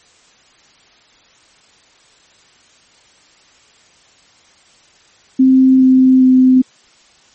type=tone with pitch steps; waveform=sine; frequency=261.6 / 259.5 / 257.4 Hz; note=C4 / C4 / C4; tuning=0 / -14 / -28 cents; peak=-5 dBFS; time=5.39-6.62 s; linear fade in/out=10 ms; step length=410 ms; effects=white hiss -49 dBFS RMS until 7.34 s + MP3 32 kbps